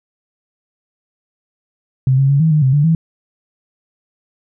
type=tone with pitch steps; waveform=sine; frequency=131.1 / 136.2 / 140.3 / 160.5 / 152.3 / 131.6 / 145.9 / 163 Hz; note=C3 / C#3 / C#3 / E3 / D#3 / C3 / D3 / E3; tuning=+4 / -30 / +21 / -46 / -37 / +10 / -11 / -19 cents; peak=-9 dBFS; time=2.07-2.95 s; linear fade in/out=2 ms; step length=110 ms; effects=none